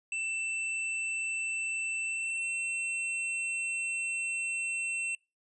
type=tone with pitch glide; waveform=square; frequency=2669 to 2700 Hz; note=E7 to E7; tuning=+21 to +41 cents; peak=-32 dBFS; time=0.12-5.15 s; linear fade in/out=2 ms; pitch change=+20 cents; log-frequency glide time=2.03-2.45 s; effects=noise-tail reverb RT60 0.3 s tail -26 dB re dry + resampled to 24000 Hz